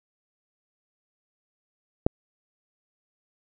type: click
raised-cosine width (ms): 2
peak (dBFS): -5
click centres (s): 2.065
effects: none